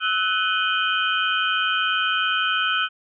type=tone cluster; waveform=sine; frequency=1301 / 1494 / 2484 / 2932 / 3115 Hz; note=E6 / F#6 / D#7 / F#7 / G7; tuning=-23 / +16 / -3 / -16 / -12 cents; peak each=-25 / -23 / -28 / -31 / -26 dBFS; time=0-2.89 s; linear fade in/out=50 ms; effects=none